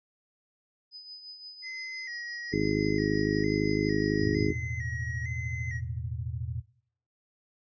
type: tone with tremolo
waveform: sine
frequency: 5000 Hz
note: D#8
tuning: 8 cents sharp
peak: -40 dBFS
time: 0.91-4.51 s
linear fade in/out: 50 ms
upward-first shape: triangle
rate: 5.8 Hz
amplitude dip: 60%
type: tone with vibrato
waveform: triangle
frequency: 1975.5 Hz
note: B6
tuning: in tune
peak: -35 dBFS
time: 1.62-5.81 s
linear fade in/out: 50 ms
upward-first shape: square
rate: 1.1 Hz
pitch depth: 67 cents each way
type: harmonic tone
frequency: 51.91 Hz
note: G#1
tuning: in tune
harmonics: 1 / 2 / 3 / 4 / 5 / 6 / 7 / 8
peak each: -39 / -36 / -33 / -35 / -33 / -30 / -34 / -31 dBFS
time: 2.52-4.53 s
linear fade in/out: 20 ms
type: chord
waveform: sine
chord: E suspended fourth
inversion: none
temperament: equal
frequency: 82.41 / 110 / 123.47 Hz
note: E2 / A2 / B2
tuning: 0 / 0 / 0 cents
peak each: -36 dBFS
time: 4.2-6.62 s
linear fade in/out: 20 ms
effects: noise-tail reverb RT60 0.7 s tail -23 dB re dry + resampled to 16000 Hz